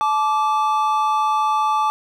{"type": "tone pair together", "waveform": "triangle", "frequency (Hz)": [864.7, 1170], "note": ["A5", "D6"], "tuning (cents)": [-30, -7], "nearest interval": "perfect fourth", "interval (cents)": 523, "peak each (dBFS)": -17, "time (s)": [0.01, 1.9], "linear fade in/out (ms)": 0, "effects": []}